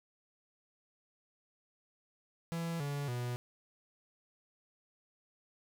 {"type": "tone with pitch steps", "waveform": "45% pulse", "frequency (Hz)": [167.1, 142.97, 122.32], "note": ["E3", "D3", "B2"], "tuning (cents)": [24, -46, -16], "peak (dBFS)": -35, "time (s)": [2.52, 3.36], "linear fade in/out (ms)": 0, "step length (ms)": 280, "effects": []}